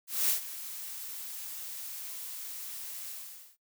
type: noise with ADSR envelope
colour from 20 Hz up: blue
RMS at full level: -26 dBFS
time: 0.07-3.57 s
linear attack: 220 ms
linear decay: 110 ms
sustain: -15 dB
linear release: 490 ms
effects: noise-tail reverb RT60 0.1 s tail -17 dB re dry